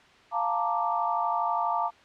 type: chord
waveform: sine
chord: Bb major seventh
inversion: second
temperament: equal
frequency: 698.5 / 880 / 932.3 / 1174.7 Hz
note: F5 / A5 / Bb5 / D6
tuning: 0 / 0 / 0 / 0 cents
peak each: -30 dBFS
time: 0.31-1.91 s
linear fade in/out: 50 ms
effects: white hiss -55 dBFS RMS until 2.04 s + low-pass 3000 Hz 12 dB/octave